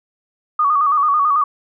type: tone with vibrato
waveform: sine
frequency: 1174.7 Hz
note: D6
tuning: in tune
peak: -12 dBFS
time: 0.59-1.44 s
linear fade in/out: 5 ms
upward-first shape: square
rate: 9.1 Hz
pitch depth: 72 cents each way
effects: none